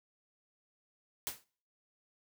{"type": "noise with exponential decay", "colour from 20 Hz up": "white", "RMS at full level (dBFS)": -34, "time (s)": [1.27, 1.44], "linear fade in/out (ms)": 0, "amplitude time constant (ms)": 35, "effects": ["noise-tail reverb RT60 0.5 s tail -25 dB re dry"]}